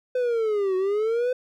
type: linear two-way sweep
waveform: triangle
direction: down then up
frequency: 509 to 368.7 to 509 Hz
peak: -19 dBFS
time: 0.15-1.33 s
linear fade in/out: 5 ms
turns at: 0.76 s
effects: none